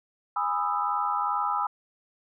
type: chord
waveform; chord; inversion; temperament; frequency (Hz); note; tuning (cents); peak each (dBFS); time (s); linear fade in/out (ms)
sine; E major seventh; first; just; 824.1 / 988.9 / 1236.1 / 1318.5; G#5 / B5 / D#6 / E6; -14 / +2 / -12 / 0; -30; 0.36-1.67; 5
effects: none